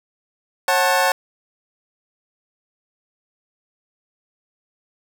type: chord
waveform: 25% pulse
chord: F# minor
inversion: second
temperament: equal with one note detuned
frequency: 543.3 / 740 / 880 Hz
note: C#5 / F#5 / A5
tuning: -35 / 0 / 0 cents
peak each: -16 dBFS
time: 0.68-1.12 s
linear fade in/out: 2 ms
effects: none